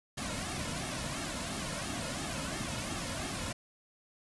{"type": "noise with flanger", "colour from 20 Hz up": "pink", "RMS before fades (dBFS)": -37, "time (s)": [0.17, 3.53], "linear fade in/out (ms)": 10, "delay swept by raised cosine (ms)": [2, 2.58], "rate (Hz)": 2.9, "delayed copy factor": -0.7, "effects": ["resampled to 24000 Hz"]}